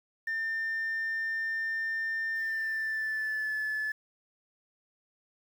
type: tone with pitch glide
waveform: sine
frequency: 1800 to 1730.7 Hz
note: A6 to A6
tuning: +39 to -29 cents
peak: -28 dBFS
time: 0.27-3.92 s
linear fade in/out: 5 ms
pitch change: -68 cents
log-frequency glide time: 2.35-3.54 s
effects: tanh soft clip ceiling -26 dBFS + 9-bit